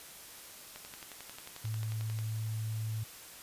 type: click train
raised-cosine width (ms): 0.2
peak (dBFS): -28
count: 17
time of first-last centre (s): 0.76-2.189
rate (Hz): 11.2
type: tone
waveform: sine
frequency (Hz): 110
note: A2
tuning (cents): 0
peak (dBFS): -33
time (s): 1.64-3.04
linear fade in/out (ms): 10
effects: white hiss -50 dBFS RMS until 3.42 s + resampled to 32000 Hz